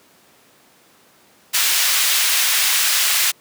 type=high-pass noise; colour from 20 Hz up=pink; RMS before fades=-17 dBFS; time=1.53-3.32 s; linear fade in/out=20 ms; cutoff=2100 Hz; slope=12 dB/octave; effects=pink hiss -52 dBFS RMS until 3.4 s + high-pass 200 Hz 12 dB/octave